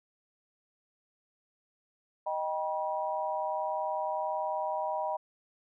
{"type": "chord", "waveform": "sine", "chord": "Eb augmented", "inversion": "none", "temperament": "equal with one note detuned", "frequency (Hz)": [622.3, 784, 965.2], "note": ["Eb5", "G5", "B5"], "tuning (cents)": [0, 0, -40], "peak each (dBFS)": [-34, -35, -34], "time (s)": [2.26, 5.17], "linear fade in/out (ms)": 10, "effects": []}